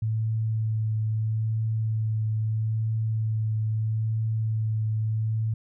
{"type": "tone with vibrato", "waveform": "sine", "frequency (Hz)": 110, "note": "A2", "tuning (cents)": 0, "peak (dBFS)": -23, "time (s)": [0.02, 5.54], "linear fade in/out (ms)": 5, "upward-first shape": "triangle", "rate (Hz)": 0.77, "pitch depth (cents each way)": 16, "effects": []}